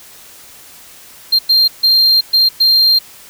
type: tone bursts at uneven times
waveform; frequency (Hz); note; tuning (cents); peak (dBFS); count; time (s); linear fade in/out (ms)
triangle; 4186; C8; 0; -6; 5; 1.32-1.39 / 1.49-1.68 / 1.83-2.21 / 2.33-2.49 / 2.6-2.99; 10
effects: white hiss -39 dBFS RMS until 3.29 s